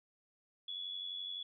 sine tone with amplitude modulation, 3400 Hz, G#7, 40 cents sharp, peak -37 dBFS, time 0.68-1.43 s, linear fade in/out 5 ms, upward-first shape sine, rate 91.7 Hz, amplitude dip 60%, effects none

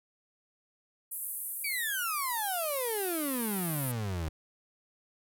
white band-pass noise, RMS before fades -38 dBFS, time 1.11-3.92 s, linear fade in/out 10 ms, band 9300 to 14000 Hz, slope 48 dB/octave
35% pulse exponential sweep, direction down, 2349 to 75.4 Hz, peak -30 dBFS, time 1.64-4.29 s, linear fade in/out 5 ms
effects none

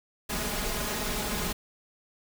pink noise with comb filter, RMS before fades -31 dBFS, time 0.29-1.53 s, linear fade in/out 10 ms, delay 4.8 ms, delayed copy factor +0.7, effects none

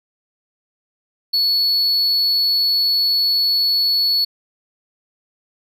triangle tone, 4408 Hz, C#8, 11 cents flat, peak -13 dBFS, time 1.33-4.25 s, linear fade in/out 10 ms, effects none

